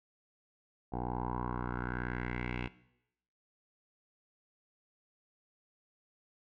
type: tone with low-pass filter sweep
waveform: 10% pulse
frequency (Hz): 61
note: B1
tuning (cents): -21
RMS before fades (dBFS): -37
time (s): 0.92-2.68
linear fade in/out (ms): 10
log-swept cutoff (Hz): 730 to 2600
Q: 4.3
effects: noise-tail reverb RT60 0.8 s tail -18 dB re dry